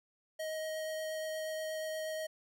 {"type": "tone with vibrato", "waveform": "square", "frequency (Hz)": 629, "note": "D#5", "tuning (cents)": 19, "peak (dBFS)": -37, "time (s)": [0.39, 2.27], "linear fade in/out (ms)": 10, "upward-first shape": "triangle", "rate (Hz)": 8.4, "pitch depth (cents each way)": 10, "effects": []}